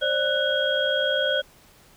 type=tone cluster; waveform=sine; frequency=535 / 595 / 1487 / 3267 Hz; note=C5 / D5 / F#6 / G#7; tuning=+38 / +22 / +8 / -29 cents; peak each=-26 dBFS; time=0.01-1.42 s; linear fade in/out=20 ms; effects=pink hiss -54 dBFS RMS until 1.96 s